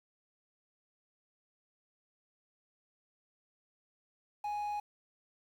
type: tone with quantisation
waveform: triangle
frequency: 830.6 Hz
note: G#5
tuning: in tune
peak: -32 dBFS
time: 4.44-4.8 s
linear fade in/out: 5 ms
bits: 10
effects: none